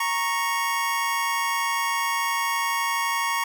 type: tone pair together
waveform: 25% pulse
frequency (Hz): 932.3 / 1104.4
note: A#5 / C#6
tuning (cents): 0 / -7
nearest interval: minor third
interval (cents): 293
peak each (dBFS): -22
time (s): 0-3.44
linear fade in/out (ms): 5
effects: none